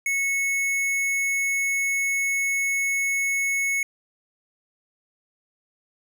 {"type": "tone with hard clipping", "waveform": "triangle", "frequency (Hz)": 2200, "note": "C#7", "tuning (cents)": -14, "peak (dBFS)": -23, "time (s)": [0.06, 3.83], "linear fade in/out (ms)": 2, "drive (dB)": 17, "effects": []}